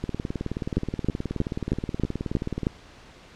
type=two click trains; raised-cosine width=3 ms; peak=-15 / -9 dBFS; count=50 / 7; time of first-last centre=0.04-2.633 / 0.77-2.669 s; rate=18.9 / 3.16 Hz; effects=pink hiss -49 dBFS RMS until 3.35 s + low-pass 5000 Hz 12 dB/octave